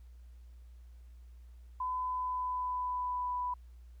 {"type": "tone with pitch glide", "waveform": "sine", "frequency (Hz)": [1009, 991.1], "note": ["B5", "B5"], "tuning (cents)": [37, 6], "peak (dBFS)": -32, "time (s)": [1.8, 3.54], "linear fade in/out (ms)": 5, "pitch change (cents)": -31, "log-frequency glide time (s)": [1.97, 3.36], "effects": ["added 60 Hz sine -50 dBFS peak until 4 s", "pink hiss -74 dBFS RMS until 4 s"]}